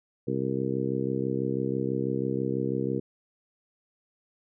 harmonic tone, 66.1 Hz, C2, 18 cents sharp, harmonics 2 / 3 / 4 / 5 / 6 / 7, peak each -33 / -33 / -33 / -33 / -33 / -33 dBFS, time 0.27-3 s, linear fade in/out 10 ms, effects none

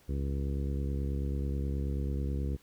harmonic tone, 69.3 Hz, C#2, in tune, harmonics 1 / 2 / 3 / 4 / 5 / 6 / 7, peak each -31 / -37 / -41 / -43 / -45 / -47 / -48 dBFS, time 0.08-2.57 s, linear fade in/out 20 ms, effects pink hiss -63 dBFS RMS until 2.62 s

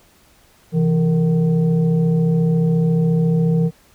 sine tone with frequency modulation, 165.6 Hz, E3, 8 cents sharp, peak -13 dBFS, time 0.72-3.71 s, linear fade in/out 50 ms, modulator 297 Hz, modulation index 0.61, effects pink hiss -53 dBFS RMS until 3.94 s

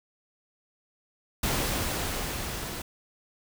pink noise with level ramp, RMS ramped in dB -27 to -36 dBFS, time 1.43-2.82 s, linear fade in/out 5 ms, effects none

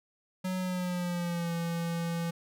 square tone with pitch glide, 185 to 168.67 Hz, F#3 to E3, 0 to +40 cents, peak -31 dBFS, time 0.44-2.31 s, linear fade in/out 10 ms, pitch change -160 cents, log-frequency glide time 0.58-1.53 s, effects none

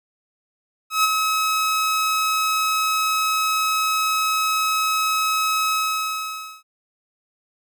sawtooth tone with ADSR envelope, 1282 Hz, E6, 49 cents flat, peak -10 dBFS, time 0.9-6.63 s, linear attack 140 ms, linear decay 25 ms, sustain -5 dB, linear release 910 ms, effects none

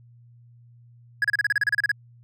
triangle tone bursts, 1670 Hz, G#6, 9 cents sharp, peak -16 dBFS, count 13, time 1.22-1.916 s, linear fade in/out 2 ms, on 24 ms, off 32 ms, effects added 119 Hz sine -49 dBFS peak until 2.23 s

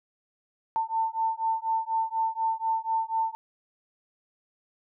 sine beating tone pair, 894 / 898.1 Hz, A5 / A5, +27 / +35 cents, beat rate 4.1 Hz, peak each -28 / -28 dBFS, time 0.76-3.35 s, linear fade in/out 0 ms, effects none

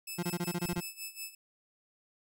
10% pulse tone with tremolo, 2612 Hz, E7, 17 cents flat, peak -29 dBFS, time 0.07-1.35 s, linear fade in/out 5 ms, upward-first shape sine, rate 5.4 Hz, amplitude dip 85%
30% pulse tone bursts, 174.61 Hz, F3, in tune, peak -28 dBFS, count 9, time 0.18-0.806 s, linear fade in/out 10 ms, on 50 ms, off 22 ms
clicks, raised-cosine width 5 ms, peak -31 dBFS, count 3, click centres 0.654 / 0.73 / 0.778 s
effects none

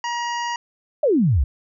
harmonic tone, 951 Hz, A#5, 34 cents sharp, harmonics 1 / 2 / 3 / 5 / 6 / 7, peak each -24 / -30 / -34 / -38 / -40 / -41 dBFS, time 0.04-0.56 s, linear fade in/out 2 ms
sine exponential sweep, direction down, 645 to 57 Hz, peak -14 dBFS, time 1.03-1.44 s, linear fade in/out 5 ms
effects none

